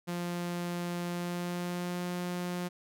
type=tone with pitch glide; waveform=sawtooth; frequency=174.61 to 177.66 Hz; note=F3 to F3; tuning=0 to +30 cents; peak=-29 dBFS; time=0.07-2.69 s; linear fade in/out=20 ms; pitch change=+30 cents; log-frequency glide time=1.06-2.07 s; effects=none